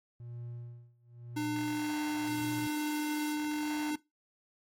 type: tone with tremolo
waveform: triangle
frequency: 119.5 Hz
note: A#2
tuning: 43 cents sharp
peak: -38 dBFS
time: 0.2-2.67 s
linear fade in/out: 0 ms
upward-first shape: sine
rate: 0.96 Hz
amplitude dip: 95%
type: tone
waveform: square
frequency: 300 Hz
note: D4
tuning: 37 cents sharp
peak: -32 dBFS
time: 1.36-3.96 s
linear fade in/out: 10 ms
type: high-pass noise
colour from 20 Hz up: white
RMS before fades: -47 dBFS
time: 2.24-3.37 s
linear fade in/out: 50 ms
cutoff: 190 Hz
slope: 48 dB/octave
effects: noise-tail reverb RT60 0.2 s tail -19 dB re dry + AAC 48 kbps